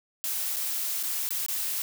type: noise with dropouts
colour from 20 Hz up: blue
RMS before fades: -30 dBFS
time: 0.24-1.82 s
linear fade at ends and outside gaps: 0 ms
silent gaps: 0.561-0.567 / 1.029-1.035 / 1.29-1.306 / 1.463-1.484 s
effects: none